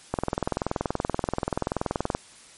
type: click train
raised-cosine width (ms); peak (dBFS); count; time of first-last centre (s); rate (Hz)
1; -10; 43; 0.14-2.15; 20.9
effects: white hiss -50 dBFS RMS until 2.57 s + MP3 48 kbps